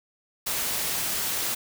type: noise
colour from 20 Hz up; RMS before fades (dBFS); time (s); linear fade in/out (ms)
white; -28; 0.46-1.55; 10
effects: none